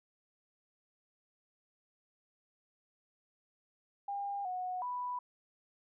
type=tone with pitch steps; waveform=sine; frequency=803 / 733 / 988 Hz; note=G5 / F#5 / B5; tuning=+41 / -16 / 0 cents; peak=-35 dBFS; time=4.08-5.19 s; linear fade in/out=5 ms; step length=370 ms; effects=none